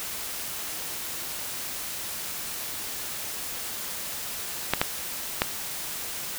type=clicks; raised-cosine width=0.3 ms; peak=-4 dBFS; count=3; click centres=4.736 / 4.815 / 5.419 s; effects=white hiss -34 dBFS RMS until 6.38 s